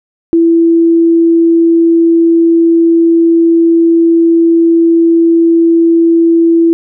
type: tone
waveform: sine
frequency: 333.1 Hz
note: E4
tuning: 18 cents sharp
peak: -4 dBFS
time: 0.33-6.73 s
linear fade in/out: 0 ms
effects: none